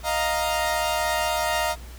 sawtooth chord, Eb suspended second, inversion none, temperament equal, 622.3 / 698.5 / 932.3 Hz, Eb5 / F5 / Bb5, 0 / 0 / 0 cents, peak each -23 dBFS, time 0.03-1.76 s, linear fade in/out 50 ms, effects added 60 Hz sine -38 dBFS peak until 1.98 s + pink hiss -47 dBFS RMS until 1.98 s

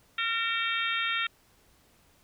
harmonic tone with a mistuned harmonic, 458.1 Hz, A#4, 30 cents flat, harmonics 3 / 4 / 5 / 6 / 7 / 8, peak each -32 / -33 / -34 / -35 / -35 / -36 dBFS, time 0.18-1.27 s, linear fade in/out 5 ms, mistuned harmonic 6, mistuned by -33 cents, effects pink hiss -63 dBFS RMS until 2.23 s

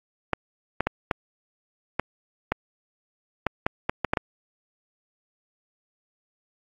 clicks, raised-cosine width 0.5 ms, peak -7 dBFS, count 12, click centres 0.333 / 0.806 / 0.87 / 1.112 / 1.996 / 2.52 / 3.467 / 3.665 / 3.895 / 4.047 / 4.135 / 4.172 s, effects AAC 32 kbps

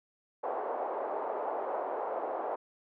white band-pass noise, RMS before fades -35 dBFS, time 0.43-2.56 s, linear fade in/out 10 ms, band 440 to 840 Hz, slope 24 dB/octave, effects none

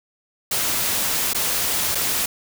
white noise with dropouts, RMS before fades -22 dBFS, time 0.51-2.26 s, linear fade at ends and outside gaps 5 ms, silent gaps 1.334-1.346 / 1.948-1.952 s, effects none

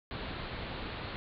pink low-pass noise, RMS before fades -40 dBFS, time 0.11-1.16 s, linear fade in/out 0 ms, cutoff 4400 Hz, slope 96 dB/octave, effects none

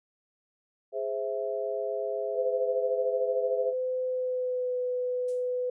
sine chord, Ab augmented, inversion none, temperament equal, 415.3 / 523.3 / 659.3 Hz, Ab4 / C5 / E5, 0 / 0 / 0 cents, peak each -33 dBFS, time 0.92-3.74 s, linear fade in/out 50 ms
sine tone with pitch glide, 510 to 498.9 Hz, C5 to B4, -44 to +17 cents, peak -27 dBFS, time 2.35-5.7 s, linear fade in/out 5 ms, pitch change -39 cents, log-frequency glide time 4.06-4.78 s
violet noise with exponential decay, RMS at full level -44 dBFS, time 5.28-5.52 s, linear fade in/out 5 ms, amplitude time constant 52 ms
effects resampled to 22050 Hz

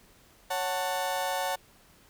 35% pulse chord, F# minor, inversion second, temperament just, 555 / 740 / 888 Hz, C#5 / F#5 / A5, +2 / 0 / +16 cents, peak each -32 / -31 / -31 dBFS, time 0.5-1.56 s, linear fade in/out 10 ms, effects pink hiss -59 dBFS RMS until 2.09 s

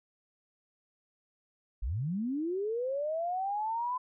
sine linear sweep, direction up, 42.16 to 1018 Hz, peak -30 dBFS, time 1.82-3.98 s, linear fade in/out 10 ms, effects none

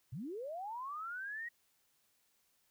sine linear sweep, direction up, 103.2 to 1914 Hz, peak -40 dBFS, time 0.12-1.49 s, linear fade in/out 10 ms, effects white hiss -75 dBFS RMS until 2.7 s

